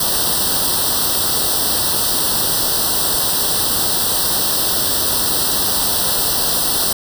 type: noise with comb filter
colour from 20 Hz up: white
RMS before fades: -17 dBFS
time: 0-6.93 s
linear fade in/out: 5 ms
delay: 0.22 ms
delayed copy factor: +1
effects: none